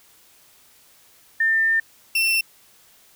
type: tone pair in turn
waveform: sine / 35% pulse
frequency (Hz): 1799 / 2695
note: A6 / E7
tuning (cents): +38 / +38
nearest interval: perfect fifth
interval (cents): 700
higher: second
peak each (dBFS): -16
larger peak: neither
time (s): 1.4-1.8 / 2.15-2.41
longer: first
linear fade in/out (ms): 5
effects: white hiss -54 dBFS RMS until 3.15 s